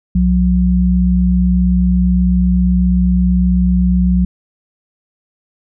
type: tone pair together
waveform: sine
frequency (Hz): 63.2 / 181.57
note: B1 / F#3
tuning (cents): +41 / -32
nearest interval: octave + tritone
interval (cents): 1827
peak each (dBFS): -13 / -11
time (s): 0.15-4.25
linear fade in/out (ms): 5
effects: none